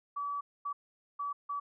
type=tone bursts at uneven times; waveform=sine; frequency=1146 Hz; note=D6; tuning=43 cents flat; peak=-33 dBFS; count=4; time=0.16-0.41 / 0.65-0.73 / 1.19-1.33 / 1.49-1.6 s; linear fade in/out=10 ms; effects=none